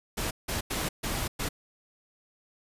pink noise bursts at uneven times, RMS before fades -31 dBFS, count 5, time 0.17-0.31 / 0.48-0.61 / 0.7-0.89 / 1.03-1.28 / 1.39-1.49 s, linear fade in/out 10 ms, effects resampled to 32000 Hz

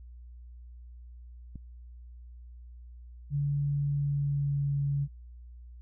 click, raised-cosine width 5 ms, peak -30 dBFS, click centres 1.557 s
sine tone with pitch glide, 143.1 to 141.21 Hz, D3 to C#3, -45 to +32 cents, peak -26 dBFS, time 3.3-5.08 s, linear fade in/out 50 ms, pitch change -23 cents, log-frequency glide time 3.9-4.8 s
effects added 60 Hz sine -45 dBFS peak until 5.81 s

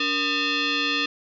sine tone with frequency modulation, 470 Hz, A#4, 14 cents sharp, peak -21 dBFS, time 0-1.06 s, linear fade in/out 5 ms, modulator 757 Hz, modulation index 5, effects none

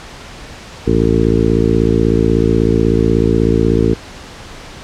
harmonic tone with a mistuned harmonic, 56.3 Hz, A1, 40 cents sharp, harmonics 1 / 2 / 3 / 4 / 5 / 6 / 7 / 8, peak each -18 / -18 / -18 / -18 / -18 / -18 / -18 / -18 dBFS, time 0.86-3.95 s, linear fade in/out 20 ms, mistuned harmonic 1, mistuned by +150 cents, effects pink hiss -33 dBFS RMS until 4.83 s + low-pass 6000 Hz 12 dB/octave

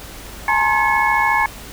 sine tone cluster, 846 / 920 / 1059 / 1707 / 2193 Hz, G#5 / A#5 / C6 / G#6 / C#7, +32 / -23 / +21 / +47 / -19 cents, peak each -20 dBFS, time 0.48-1.46 s, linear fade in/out 2 ms, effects added 50 Hz sine -39 dBFS peak until 1.72 s + pink hiss -36 dBFS RMS until 1.72 s

